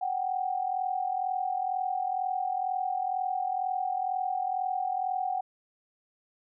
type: tone pair together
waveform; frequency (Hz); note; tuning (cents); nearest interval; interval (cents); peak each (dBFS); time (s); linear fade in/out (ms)
sine; 742 / 784.1; F#5 / G5; +5 / 0; minor second; 95; -29 / -32; 0.01-5.41; 10
effects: none